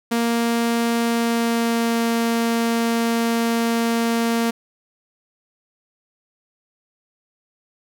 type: tone with pitch glide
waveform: sawtooth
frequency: 233.1 to 231.2 Hz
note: A#3 to A#3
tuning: 0 to -14 cents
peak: -14 dBFS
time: 0.11-4.51 s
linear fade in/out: 10 ms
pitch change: -14 cents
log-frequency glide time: 0.99-2 s
effects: none